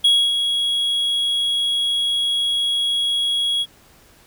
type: tone with ADSR envelope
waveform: triangle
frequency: 3322 Hz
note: G#7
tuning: in tune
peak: -9 dBFS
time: 0.04-3.66 s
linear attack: 8 ms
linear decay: 270 ms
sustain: -7 dB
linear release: 46 ms
effects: pink hiss -51 dBFS RMS until 4.26 s